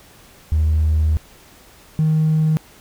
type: tone pair in turn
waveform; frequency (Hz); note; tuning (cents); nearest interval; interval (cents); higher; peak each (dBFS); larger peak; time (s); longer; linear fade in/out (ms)
triangle; 77.78 / 156.46; D#2 / D#3; 0 / +10; octave; 1210; second; -10; neither; 0.52-1.17 / 1.99-2.57; first; 0
effects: tanh soft clip ceiling -10 dBFS + pink hiss -47 dBFS RMS until 2.8 s